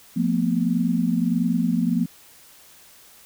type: tone cluster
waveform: sine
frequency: 176.1 / 225.2 / 246.7 Hz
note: F3 / A3 / B3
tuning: +15 / +40 / -2 cents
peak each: -23 dBFS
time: 0.16-2.06 s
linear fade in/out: 10 ms
effects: white hiss -50 dBFS RMS until 3.25 s